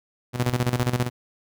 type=tone with tremolo; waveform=sawtooth; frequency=123.1 Hz; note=B2; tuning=5 cents flat; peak=-15 dBFS; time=0.33-1.1 s; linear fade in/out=50 ms; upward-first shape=square; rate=15 Hz; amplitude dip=75%; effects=none